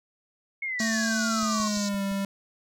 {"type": "exponential sweep", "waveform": "sine", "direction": "down", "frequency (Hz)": [2191, 1065], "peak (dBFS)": -28, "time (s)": [0.62, 1.68], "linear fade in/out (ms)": 5}
{"type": "band-pass noise", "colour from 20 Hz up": "white", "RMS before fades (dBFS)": -34, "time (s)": [0.79, 1.89], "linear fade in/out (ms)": 5, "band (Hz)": [3900, 7500], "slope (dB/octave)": 96}
{"type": "tone with pitch glide", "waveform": "square", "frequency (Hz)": [222.6, 197.17], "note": ["A3", "G3"], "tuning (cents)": [20, 10], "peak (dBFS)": -27, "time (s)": [0.8, 2.25], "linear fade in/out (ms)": 2, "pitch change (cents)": -210, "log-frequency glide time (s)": [1.37, 2.02]}
{"type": "click train", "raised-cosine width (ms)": 5, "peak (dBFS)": -34, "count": 5, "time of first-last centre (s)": [1.43, 2.115], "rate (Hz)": 5.84}
{"effects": []}